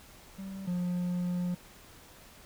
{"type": "tone pair in turn", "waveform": "triangle", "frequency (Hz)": [193.1, 177.91], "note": ["G3", "F3"], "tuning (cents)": [-26, 32], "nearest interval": "minor second", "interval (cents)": 142, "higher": "first", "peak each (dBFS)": [-36, -27], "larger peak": "second", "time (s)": [[0.38, 0.67], [0.67, 1.55]], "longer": "second", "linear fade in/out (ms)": 10, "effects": ["pink hiss -54 dBFS RMS until 2.45 s"]}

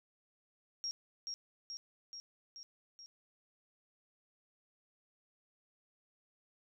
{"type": "tone with echo", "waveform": "sine", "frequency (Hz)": 5588, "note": "F8", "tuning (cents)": 0, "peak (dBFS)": -36, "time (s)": [0.84, 0.91], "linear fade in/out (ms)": 0, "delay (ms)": 430, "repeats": 5, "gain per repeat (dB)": -3, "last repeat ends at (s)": 3.06, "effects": []}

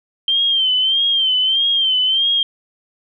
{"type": "tone with vibrato", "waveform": "sine", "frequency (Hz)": 3136, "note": "G7", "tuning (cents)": 0, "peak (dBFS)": -13, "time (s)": [0.28, 2.43], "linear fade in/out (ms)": 2, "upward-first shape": "sine", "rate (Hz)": 1.6, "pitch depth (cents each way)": 73, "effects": []}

